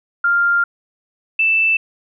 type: tone pair in turn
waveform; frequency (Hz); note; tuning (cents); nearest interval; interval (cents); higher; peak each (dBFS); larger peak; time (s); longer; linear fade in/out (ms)
sine; 1396.9 / 2648; F6 / E7; 0 / +7; major seventh; 1107; second; -12; neither; 0.24-0.64 / 1.39-1.77; first; 5
effects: none